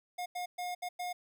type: tone bursts at uneven times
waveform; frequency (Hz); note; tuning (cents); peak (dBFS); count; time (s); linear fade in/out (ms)
square; 716; F5; +43; -36; 5; 0.18-0.26 / 0.35-0.46 / 0.58-0.75 / 0.82-0.89 / 0.99-1.13; 10
effects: 13-bit